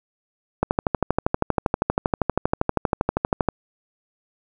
click train, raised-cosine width 1 ms, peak -4 dBFS, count 37, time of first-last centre 0.63-3.487 s, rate 12.6 Hz, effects none

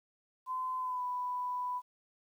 sine tone with pitch glide, 1024 to 992.6 Hz, C6 to B5, -38 to +8 cents, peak -33 dBFS, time 0.46-1.82 s, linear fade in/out 50 ms, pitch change -54 cents, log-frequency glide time 0.78-1.03 s, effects 11-bit

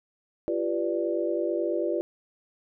sine chord, G dominant seventh, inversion third, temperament equal with one note detuned, 342.8 / 392 / 493.9 / 587.3 Hz, F4 / G4 / B4 / D5, -32 / 0 / 0 / 0 cents, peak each -28 / -32 / -32 / -30 dBFS, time 0.48-2.01 s, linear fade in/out 0 ms, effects none

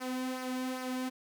sawtooth tone with flanger, 256 Hz, C4, 38 cents flat, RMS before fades -36 dBFS, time 0-1.1 s, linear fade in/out 20 ms, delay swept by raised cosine 0.26 to 2.46 ms, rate 2.5 Hz, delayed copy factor -0.55, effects none

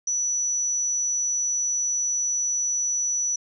sine tone, 5920 Hz, F#8, in tune, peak -22 dBFS, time 0.07-3.36 s, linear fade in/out 5 ms, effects none

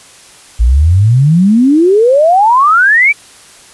sine exponential sweep, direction up, 53.9 to 2370 Hz, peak -4 dBFS, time 0.59-3.13 s, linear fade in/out 20 ms, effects white hiss -38 dBFS RMS until 3.73 s + resampled to 24000 Hz

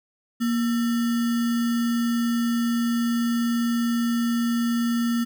sine tone with sample-and-hold, 235.3 Hz, A#3, 16 cents sharp, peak -20 dBFS, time 0.4-5.25 s, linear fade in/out 20 ms, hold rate 1575 Hz, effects none

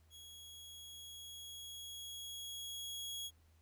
sawtooth tone with level ramp, 3322 Hz, G#7, in tune, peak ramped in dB -50 to -38 dBFS, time 0.1-3.31 s, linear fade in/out 50 ms, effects added 80 Hz sine -65 dBFS peak until 3.61 s + pink hiss -75 dBFS RMS until 3.61 s

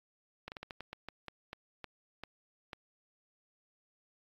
slowing click train, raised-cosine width 0.3 ms, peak -26 dBFS, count 13, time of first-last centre 0.48-2.732 s, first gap 39 ms, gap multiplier 1.26, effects AAC 48 kbps

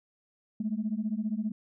sine beating tone pair, 207.7 / 222.7 Hz, G#3 / A3, 0 / +21 cents, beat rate 15 Hz, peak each -31 dBFS, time 0.6-1.52 s, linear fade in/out 5 ms, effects tanh soft clip ceiling -21 dBFS

